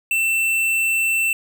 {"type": "tone with tanh clipping", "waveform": "sine", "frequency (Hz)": 2680, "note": "E7", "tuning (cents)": 28, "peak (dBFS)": -18, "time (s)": [0.11, 1.33], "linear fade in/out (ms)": 2, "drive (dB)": 17, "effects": []}